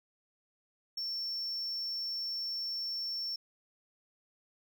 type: tone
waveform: triangle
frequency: 5430 Hz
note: F8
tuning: 50 cents flat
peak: -33 dBFS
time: 0.97-3.36 s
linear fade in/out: 5 ms
effects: none